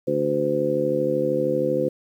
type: harmonic tone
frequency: 72.9 Hz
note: D2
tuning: 12 cents flat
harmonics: 2 / 3 / 4 / 5 / 6 / 7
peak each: -31 / -31 / -28 / -26 / -33 / -22 dBFS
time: 0.07-1.89 s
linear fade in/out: 10 ms
effects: 9-bit